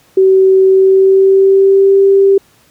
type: tone with pitch glide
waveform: sine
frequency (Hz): 380.9 to 392.3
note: G4 to G4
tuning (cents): -50 to +1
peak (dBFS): -4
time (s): 0.17-2.38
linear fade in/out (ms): 5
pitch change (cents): +51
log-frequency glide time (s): 0.65-1.99
effects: pink hiss -49 dBFS RMS until 2.7 s + high-pass 80 Hz 12 dB/octave